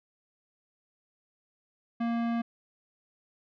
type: tone with tanh clipping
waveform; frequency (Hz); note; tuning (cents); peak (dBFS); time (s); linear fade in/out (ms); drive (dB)
sine; 233.1; A#3; 0; -29; 2-2.42; 10; 18
effects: none

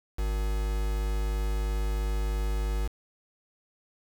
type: tone with quantisation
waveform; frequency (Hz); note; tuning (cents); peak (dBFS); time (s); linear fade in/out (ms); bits
triangle; 51.5; G#1; -14; -24; 0.18-2.88; 10; 6
effects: none

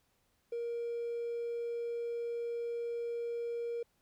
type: tone with hard clipping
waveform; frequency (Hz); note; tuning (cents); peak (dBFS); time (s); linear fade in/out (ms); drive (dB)
triangle; 470.4; A#4; +16; -35; 0.52-3.83; 5; 4
effects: pink hiss -75 dBFS RMS until 4.01 s

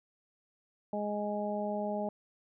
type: harmonic tone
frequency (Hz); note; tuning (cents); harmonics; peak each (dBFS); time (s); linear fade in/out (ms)
207.7; G#3; 0; 1 / 2 / 3 / 4; -36 / -40 / -35 / -39; 0.93-2.09; 2
effects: none

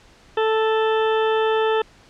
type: harmonic tone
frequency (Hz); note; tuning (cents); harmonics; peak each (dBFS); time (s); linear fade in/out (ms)
440; A4; 0; 1 / 2 / 3 / 4 / 6 / 7 / 8; -18 / -24 / -28 / -30 / -34 / -35 / -36; 0.37-1.82; 5
effects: pink hiss -51 dBFS RMS until 2.09 s + low-pass 6000 Hz 12 dB/octave

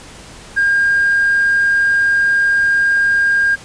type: tone with hard clipping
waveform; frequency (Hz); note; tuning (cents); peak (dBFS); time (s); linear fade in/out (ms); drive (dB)
sine; 1611; G6; +47; -11; 0.56-3.56; 20; 1
effects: pink hiss -37 dBFS RMS until 3.64 s + resampled to 22050 Hz

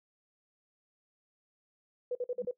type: tone bursts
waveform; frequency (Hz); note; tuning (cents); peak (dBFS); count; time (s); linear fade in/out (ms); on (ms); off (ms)
sine; 493.9; B4; 0; -30; 5; 2.11-2.512; 5; 42; 48
type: tone with exponential growth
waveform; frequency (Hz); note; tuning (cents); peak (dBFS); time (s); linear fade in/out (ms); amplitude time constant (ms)
sine; 198.9; G3; +25; -39; 2.35-2.45; 2; 20
effects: noise-tail reverb RT60 0.1 s tail -18 dB re dry

